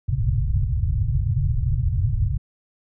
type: low-pass noise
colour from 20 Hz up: white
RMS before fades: -21 dBFS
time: 0.08-2.38 s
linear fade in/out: 10 ms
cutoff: 140 Hz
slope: 96 dB/octave
effects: none